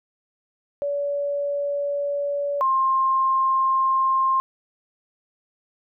sine tone pair in turn, 571 / 1059.4 Hz, D5 / C6, -49 / +21 cents, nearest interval major seventh, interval 1070 cents, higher second, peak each -22 / -17 dBFS, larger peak second, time 0.82-2.61 / 2.61-4.4 s, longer neither, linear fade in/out 0 ms, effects none

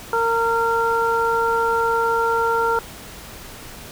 harmonic tone, 459.8 Hz, A#4, 24 cents flat, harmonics 1 / 2 / 3, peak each -21 / -21 / -21 dBFS, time 0.13-2.79 s, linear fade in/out 2 ms, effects pink hiss -38 dBFS RMS until 3.91 s

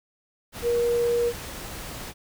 sine tone in noise, 475.1 Hz, A#4, 33 cents sharp, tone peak -20 dBFS, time 0.62-1.33 s, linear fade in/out 50 ms, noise pink, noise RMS -37 dBFS, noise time 0.52-2.14 s, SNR +14 dB, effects none

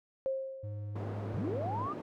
sine tone with exponential decay, 533 Hz, C5, 32 cents sharp, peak -28 dBFS, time 0.26-1.14 s, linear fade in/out 0 ms, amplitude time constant 190 ms
triangle tone with pitch glide, 102.9 to 103.74 Hz, G#2 to G#2, -16 to -1 cents, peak -35 dBFS, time 0.63-1.87 s, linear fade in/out 10 ms, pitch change +15 cents, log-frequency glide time 1.11-1.16 s
white band-pass noise, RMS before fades -42 dBFS, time 0.95-2.02 s, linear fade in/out 10 ms, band 150 to 450 Hz, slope 12 dB/octave
sine linear sweep, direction up, 54.2 to 1253 Hz, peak -34 dBFS, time 1.33-1.94 s, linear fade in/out 20 ms
effects none

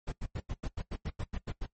brown noise bursts, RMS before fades -34 dBFS, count 12, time 0.07-1.662 s, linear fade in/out 10 ms, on 52 ms, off 88 ms, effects noise-tail reverb RT60 0.1 s tail -18 dB re dry + MP3 32 kbps

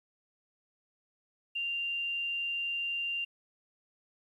sine tone, 2784 Hz, F7, 6 cents flat, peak -31 dBFS, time 1.55-3.25 s, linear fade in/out 10 ms, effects 11-bit

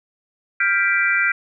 sine chord, G dominant seventh, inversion third, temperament equal with one note detuned, 1396.9 / 1580.7 / 1975.5 / 2349 Hz, F6 / G6 / B6 / D7, 0 / +14 / 0 / 0 cents, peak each -21 dBFS, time 0.6-1.32 s, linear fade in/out 5 ms, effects none

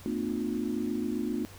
sine tone cluster, 226.5 / 254.5 / 301.3 / 355 Hz, A#3 / C4 / D4 / F4, -50 / -48 / +44 / +28 cents, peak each -33 / -34 / -34 / -36 dBFS, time 0.06-1.45 s, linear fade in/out 0 ms, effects added 95 Hz sine -51 dBFS peak until 1.58 s + pink hiss -51 dBFS RMS until 1.58 s

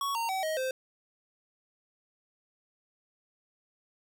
square tone with pitch steps, 1115 / 921.5 / 761.6 / 629.4 / 520.2 Hz, C#6 / A#5 / F#5 / D#5 / C5, +10 / -20 / +50 / +20 / -10 cents, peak -30 dBFS, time 0.01-0.71 s, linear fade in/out 2 ms, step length 140 ms, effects none

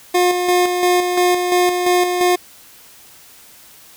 25% pulse tone with tremolo, 357.8 Hz, F4, 42 cents sharp, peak -8 dBFS, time 0.14-2.36 s, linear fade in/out 10 ms, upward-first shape square, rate 2.9 Hz, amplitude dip 45%, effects white hiss -44 dBFS RMS until 3.96 s

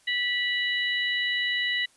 harmonic tone, 980 Hz, B5, 14 cents flat, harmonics 2 / 3 / 4, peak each -26 / -30 / -32 dBFS, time 0.07-1.86 s, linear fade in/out 10 ms, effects white hiss -61 dBFS RMS until 1.96 s + resampled to 24000 Hz

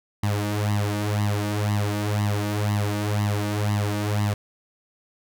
sawtooth tone with flanger, 103.83 Hz, G#2, in tune, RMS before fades -24 dBFS, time 0.23-4.34 s, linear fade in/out 5 ms, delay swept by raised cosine 1 to 3.4 ms, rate 2 Hz, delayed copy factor +1, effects none

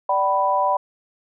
sine chord, G major, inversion second, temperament equal with one note detuned, 587.3 / 765.6 / 987.8 Hz, D5 / G5 / B5, 0 / -41 / 0 cents, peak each -23 / -22 / -19 dBFS, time 0.09-0.77 s, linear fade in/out 5 ms, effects none

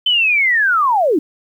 sine linear sweep, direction down, 3081 to 269.9 Hz, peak -11 dBFS, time 0.06-1.19 s, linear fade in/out 5 ms, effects 8-bit

